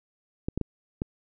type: clicks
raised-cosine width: 3 ms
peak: -15 dBFS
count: 4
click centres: 0.485 / 0.576 / 0.613 / 1.019 s
effects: none